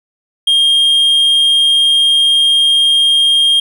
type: tone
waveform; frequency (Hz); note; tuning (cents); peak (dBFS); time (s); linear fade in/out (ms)
triangle; 3222; G7; +47; -6; 0.47-3.6; 5
effects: none